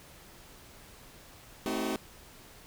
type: chord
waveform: sawtooth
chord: A diminished seventh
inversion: none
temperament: just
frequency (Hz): 220 / 264 / 316.8 / 380.2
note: A3 / C4 / Eb4 / Gb4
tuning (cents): 0 / +16 / +31 / +47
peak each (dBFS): -32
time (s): 1.66-1.96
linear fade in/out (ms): 0
effects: pink hiss -53 dBFS RMS until 2.66 s